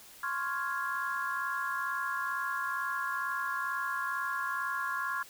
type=chord; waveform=sine; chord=Db major seventh; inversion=third; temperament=equal; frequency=1046.5 / 1108.7 / 1396.9 / 1661.2 Hz; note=C6 / Db6 / F6 / Ab6; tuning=0 / 0 / 0 / 0 cents; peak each=-37 / -38 / -36 / -36 dBFS; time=0.23-5.23 s; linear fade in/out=5 ms; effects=white hiss -53 dBFS RMS until 5.29 s